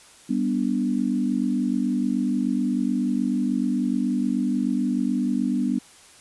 sine chord, G major, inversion none, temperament equal with one note detuned, 197.36 / 246.9 / 293.7 Hz, G3 / B3 / D4, +12 / 0 / 0 cents, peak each -26 / -23 / -27 dBFS, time 0.29-5.79 s, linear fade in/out 10 ms, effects white hiss -50 dBFS RMS until 6.2 s + resampled to 24000 Hz

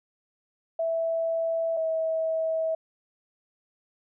sine tone pair in turn, 658 / 645.2 Hz, E5 / E5, -3 / -37 cents, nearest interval unison, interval 34 cents, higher first, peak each -24 dBFS, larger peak neither, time 0.79-1.77 / 1.77-2.75 s, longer neither, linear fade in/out 5 ms, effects none

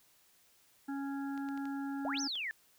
harmonic tone, 277 Hz, C#4, 1 cent flat, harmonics 1 / 3 / 5 / 6, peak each -36 / -46 / -50 / -52 dBFS, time 0.88-2.28 s, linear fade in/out 10 ms
clicks, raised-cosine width 0.2 ms, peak -35 dBFS, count 6, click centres 1.377 / 1.488 / 1.576 / 1.655 / 2.173 / 2.355 s
sine exponential two-way sweep, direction up then down, 554.4 to 6320 to 1697 Hz, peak -35 dBFS, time 2.05-2.51 s, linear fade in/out 0 ms, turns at 2.21 s
effects white hiss -67 dBFS RMS until 2.78 s

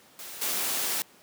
white noise with level steps, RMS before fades -41 / -29 dBFS, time 0.19-1.02 s, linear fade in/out 0 ms, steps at 0.41 s, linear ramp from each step 10 ms, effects pink hiss -56 dBFS RMS until 1.22 s + high-pass 200 Hz 12 dB/octave

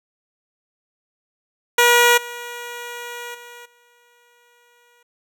10% pulse tone with level steps, 480.2 Hz, B4, 49 cents flat, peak -3 / -22 / -30 / -46 dBFS, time 1.78-5.03 s, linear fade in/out 5 ms, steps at 2.17 / 3.34 / 3.65 s, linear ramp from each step 10 ms, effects none

